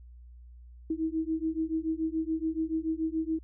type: beating tone pair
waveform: sine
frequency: 317.1 / 324.1 Hz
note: D#4 / E4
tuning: +33 / -29 cents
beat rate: 7 Hz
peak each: -31 dBFS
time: 0.9-3.39 s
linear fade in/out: 5 ms
effects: added 60 Hz sine -47 dBFS peak until 3.43 s